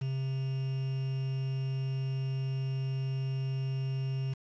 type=tone with quantisation; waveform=triangle; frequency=133.3 Hz; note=C3; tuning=33 cents sharp; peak=-28 dBFS; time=0.01-4.34 s; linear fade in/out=10 ms; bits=8; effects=resampled to 16000 Hz